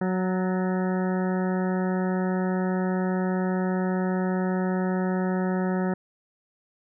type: harmonic tone with a mistuned harmonic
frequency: 185 Hz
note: F#3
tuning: in tune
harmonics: 1 / 2 / 3 / 4 / 5 / 7 / 8 / 9 / 10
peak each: -24 / -30 / -34 / -36 / -38 / -41 / -42 / -43 / -44 dBFS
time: 0.01-5.94 s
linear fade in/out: 5 ms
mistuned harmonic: 9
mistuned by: +49 cents
effects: none